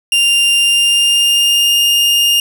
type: tone with pitch glide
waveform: 40% pulse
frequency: 2794 to 2825 Hz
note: F7 to F7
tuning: 0 to +19 cents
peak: -8 dBFS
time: 0.12-2.4 s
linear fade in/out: 2 ms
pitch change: +19 cents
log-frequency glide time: 0.57-1.78 s
effects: none